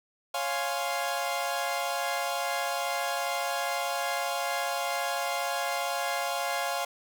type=chord; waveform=sawtooth; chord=Db major seventh; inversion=none; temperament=equal; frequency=554.4 / 698.5 / 830.6 / 1046.5 Hz; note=Db5 / F5 / Ab5 / C6; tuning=0 / 0 / 0 / 0 cents; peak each=-31 / -28 / -31 / -33 dBFS; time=0.34-6.85 s; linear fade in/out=5 ms; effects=none

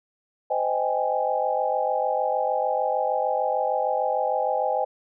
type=chord; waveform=sine; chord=Ab major seventh; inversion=first; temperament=equal with one note detuned; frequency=514.3 / 622.3 / 784 / 830.6 Hz; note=C5 / Eb5 / G5 / Ab5; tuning=-30 / 0 / 0 / 0 cents; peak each=-27 dBFS; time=0.5-4.85 s; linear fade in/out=10 ms; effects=none

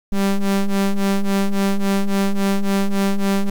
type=ring-modulated tone; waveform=square; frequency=98.2 Hz; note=G2; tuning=4 cents sharp; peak=-13 dBFS; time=0.12-3.5 s; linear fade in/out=5 ms; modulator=100 Hz; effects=8-bit

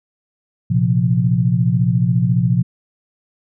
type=chord; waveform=sine; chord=Bb suspended second; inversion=none; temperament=equal; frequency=116.54 / 130.81 / 174.61 Hz; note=Bb2 / C3 / F3; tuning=0 / 0 / 0 cents; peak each=-17 dBFS; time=0.7-2.63 s; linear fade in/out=10 ms; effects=none

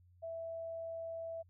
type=tone; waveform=sine; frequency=659.3 Hz; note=E5; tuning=in tune; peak=-40 dBFS; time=0.22-1.43 s; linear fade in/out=20 ms; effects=added 89 Hz sine -62 dBFS peak until 1.49 s

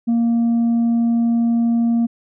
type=tone; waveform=sine; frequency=233.1 Hz; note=A#3; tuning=in tune; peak=-11 dBFS; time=0.07-2.07 s; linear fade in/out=20 ms; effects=tanh soft clip ceiling -13 dBFS

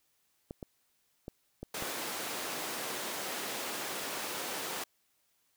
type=clicks; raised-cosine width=2 ms; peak=-27 dBFS; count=5; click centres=0.509 / 0.628 / 1.281 / 1.63 / 1.824 s
type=high-pass noise; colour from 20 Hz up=pink; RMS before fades=-38 dBFS; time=1.74-4.84 s; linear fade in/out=5 ms; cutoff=350 Hz; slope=12 dB/octave
effects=white hiss -74 dBFS RMS until 5.56 s

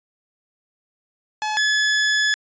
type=tone pair in turn; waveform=sawtooth; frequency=855 / 1710 Hz; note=A5 / A6; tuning=-50 / -50 cents; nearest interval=octave; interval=1200 cents; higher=second; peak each=-18 / -13 dBFS; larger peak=second; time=1.42-1.57 / 1.57-2.34 s; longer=second; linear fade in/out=0 ms; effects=resampled to 16000 Hz

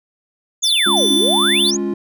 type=exponential two-way sweep; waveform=sine; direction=down then up; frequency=7100 to 258.1 to 7100 Hz; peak=-18 dBFS; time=0.62-1.77 s; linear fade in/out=10 ms; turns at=1.13 s
type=tone; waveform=square; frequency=3520 Hz; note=A7; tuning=in tune; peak=-15 dBFS; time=0.63-1.71 s; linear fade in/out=10 ms
type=chord; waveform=triangle; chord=Db major; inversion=second; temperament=equal; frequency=207.7 / 277.2 / 349.2 Hz; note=Ab3 / Db4 / F4; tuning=0 / 0 / 0 cents; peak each=-21 / -23 / -19 dBFS; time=0.86-1.94 s; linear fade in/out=5 ms
type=tone with exponential decay; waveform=sine; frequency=5920 Hz; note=F#8; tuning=in tune; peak=-24 dBFS; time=0.97-1.76 s; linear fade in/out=2 ms; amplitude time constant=170 ms
effects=none

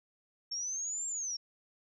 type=linear two-way sweep; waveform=sine; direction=up then down; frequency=5430 to 7459 to 5430 Hz; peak=-34 dBFS; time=0.51-1.37 s; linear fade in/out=10 ms; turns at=1.07 s; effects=none

